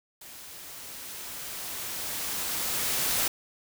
white noise with level ramp, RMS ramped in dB -46 to -26 dBFS, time 0.21-3.28 s, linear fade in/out 5 ms, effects none

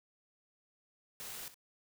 white noise with echo, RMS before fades -45 dBFS, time 1.2-1.48 s, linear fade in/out 0 ms, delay 63 ms, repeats 1, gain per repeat -13 dB, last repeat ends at 1.543 s, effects none

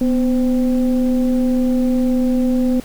sine tone with frequency modulation, 248.9 Hz, B3, 14 cents sharp, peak -13 dBFS, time 0.01-2.8 s, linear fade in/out 2 ms, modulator 268 Hz, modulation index 0.6, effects pink hiss -40 dBFS RMS until 2.84 s

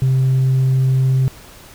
triangle tone with tanh clipping, 131.4 Hz, C3, 8 cents sharp, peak -12 dBFS, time 0.02-1.28 s, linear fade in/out 0 ms, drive 6 dB, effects pink hiss -41 dBFS RMS until 1.74 s

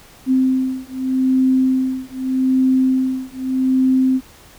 sine beating tone pair, 260 / 260.82 Hz, C4 / C4, -11 / -5 cents, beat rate 0.82 Hz, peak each -17 dBFS, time 0.26-4.21 s, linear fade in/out 50 ms, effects pink hiss -45 dBFS RMS until 4.58 s

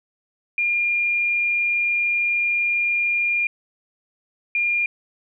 sine tone bursts at uneven times, 2409 Hz, D7, 43 cents sharp, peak -18 dBFS, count 2, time 0.58-3.47 / 4.55-4.86 s, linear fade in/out 2 ms, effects none

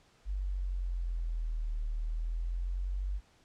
sine exponential two-way sweep, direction down then up, 49 to 37.9 to 49 Hz, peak -31 dBFS, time 0.25-3.21 s, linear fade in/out 50 ms, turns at 1.84 s, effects pink hiss -65 dBFS RMS until 3.44 s + low-pass 7000 Hz 12 dB/octave

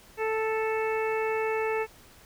harmonic tone, 440 Hz, A4, in tune, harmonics 1 / 2 / 3 / 4 / 5 / 6, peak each -27 / -33 / -38 / -38 / -37 / -39 dBFS, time 0.17-1.87 s, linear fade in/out 50 ms, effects pink hiss -54 dBFS RMS until 2.25 s

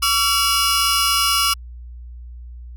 sawtooth tone cluster, 1138 / 1357 / 2883 / 5090 Hz, C#6 / E6 / F#7 / D#8, +45 / +50 / -46 / +39 cents, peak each -18 dBFS, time 0.02-1.54 s, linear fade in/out 10 ms, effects added 60 Hz sine -33 dBFS peak until 2.76 s

